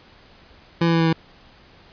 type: tone with pitch steps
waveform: 25% pulse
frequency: 168.3 / 166.85 / 165.41 / 163.98 / 162.57 Hz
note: E3 / E3 / E3 / E3 / E3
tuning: +36 / +21 / +6 / -9 / -24 cents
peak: -12 dBFS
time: 0.81-1.13 s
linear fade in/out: 5 ms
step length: 64 ms
effects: pink hiss -50 dBFS RMS until 1.92 s + resampled to 11025 Hz